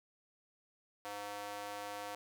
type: tone with high-pass filter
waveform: square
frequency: 102.6 Hz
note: G#2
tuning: 21 cents flat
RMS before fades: -44 dBFS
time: 1.05-2.15 s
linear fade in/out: 0 ms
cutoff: 650 Hz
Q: 1.6
effects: none